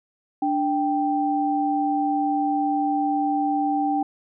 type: tone pair together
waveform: sine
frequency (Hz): 293.7 / 784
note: D4 / G5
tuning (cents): 0 / 0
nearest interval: octave + perfect fourth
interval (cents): 1700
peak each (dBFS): -23 / -22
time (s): 0.42-4.03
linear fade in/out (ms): 5
effects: none